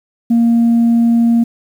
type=tone; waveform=sine; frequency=233.1 Hz; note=A#3; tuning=in tune; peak=-6 dBFS; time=0.3-1.44 s; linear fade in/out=10 ms; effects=tanh soft clip ceiling -6 dBFS + 7-bit